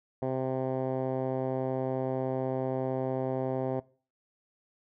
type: tone with low-pass filter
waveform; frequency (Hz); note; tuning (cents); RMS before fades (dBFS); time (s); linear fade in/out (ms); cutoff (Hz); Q
10% pulse; 130.81; C3; 0; -31; 0.22-3.8; 5; 710; 1.3
effects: noise-tail reverb RT60 0.4 s tail -21 dB re dry